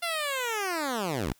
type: linear sweep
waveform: 10% pulse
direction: down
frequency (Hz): 698.5 to 47.57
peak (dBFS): -20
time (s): 0.02-1.33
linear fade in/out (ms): 10
effects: white hiss -63 dBFS RMS until 1.39 s